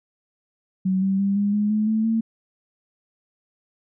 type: tone with pitch steps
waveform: sine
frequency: 188.2 / 193.04 / 198.01 / 203.1 / 208.3 / 213.7 / 219.2 / 224.8 Hz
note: F#3 / G3 / G3 / G#3 / G#3 / G#3 / A3 / A3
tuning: +30 / -26 / +18 / -38 / +5 / +50 / -6 / +37 cents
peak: -18 dBFS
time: 0.85-2.21 s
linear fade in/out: 10 ms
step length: 170 ms
effects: none